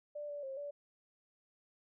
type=tone with pitch steps; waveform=sine; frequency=589 / 580 / 536 / 577 Hz; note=D5 / D5 / C5 / D5; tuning=+5 / -22 / +42 / -31 cents; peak=-40 dBFS; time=0.15-0.71 s; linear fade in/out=10 ms; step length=140 ms; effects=none